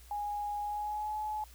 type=tone with pitch glide; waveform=sine; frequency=826 to 852.2 Hz; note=G#5 to G#5; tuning=-10 to +44 cents; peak=-33 dBFS; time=0.11-1.44 s; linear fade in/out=2 ms; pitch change=+54 cents; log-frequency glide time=0.61-1.16 s; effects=added 60 Hz sine -53 dBFS peak until 1.54 s + white hiss -59 dBFS RMS until 1.54 s